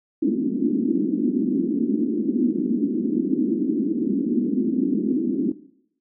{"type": "band-pass noise", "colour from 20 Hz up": "pink", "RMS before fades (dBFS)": -22, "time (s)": [0.22, 5.52], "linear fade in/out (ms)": 5, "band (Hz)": [220, 330], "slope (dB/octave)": 48, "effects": ["noise-tail reverb RT60 0.7 s tail -17 dB re dry"]}